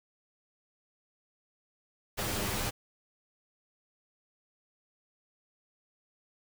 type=noise with comb filter; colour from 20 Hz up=pink; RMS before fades=-33 dBFS; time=2.17-2.71 s; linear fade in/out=20 ms; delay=9.9 ms; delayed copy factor=+0.7; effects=none